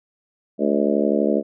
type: harmonic tone with a mistuned harmonic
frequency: 72.2 Hz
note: D2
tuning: 29 cents flat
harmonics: 3 / 4 / 5 / 6 / 7 / 8 / 9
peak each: -22 / -23 / -24 / -25 / -25 / -26 / -27 dBFS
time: 0.58-1.43 s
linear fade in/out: 50 ms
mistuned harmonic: 9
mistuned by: -35 cents
effects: none